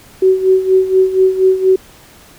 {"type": "tone with tremolo", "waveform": "sine", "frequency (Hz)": 377, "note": "F#4", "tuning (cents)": 32, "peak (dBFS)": -5, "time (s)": [0.22, 1.76], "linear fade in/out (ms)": 5, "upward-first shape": "sine", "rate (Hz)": 4.2, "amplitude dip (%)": 75, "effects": ["pink hiss -42 dBFS RMS until 2.38 s"]}